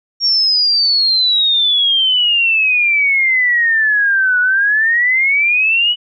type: exponential two-way sweep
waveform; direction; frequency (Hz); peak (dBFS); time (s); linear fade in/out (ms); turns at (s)
sine; down then up; 5588 to 1463 to 2972; -10; 0.2-5.96; 50; 4.4
effects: none